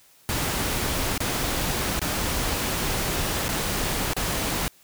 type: noise with dropouts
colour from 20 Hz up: pink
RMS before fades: -26 dBFS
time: 0.29-4.68 s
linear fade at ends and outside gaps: 0 ms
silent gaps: 1.178-1.204 / 1.993-2.016 / 3.482-3.49 / 4.134-4.166 s
effects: white hiss -56 dBFS RMS until 4.83 s